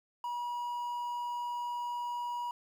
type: tone with quantisation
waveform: triangle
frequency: 964 Hz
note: B5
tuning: 42 cents flat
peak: -32 dBFS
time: 0.24-2.51 s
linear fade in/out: 2 ms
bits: 10
effects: none